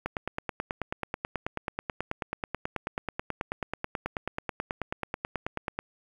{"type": "click train", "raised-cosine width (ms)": 0.5, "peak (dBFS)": -15, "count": 54, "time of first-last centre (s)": [0.06, 5.79], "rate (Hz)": 9.25, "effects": ["8-bit"]}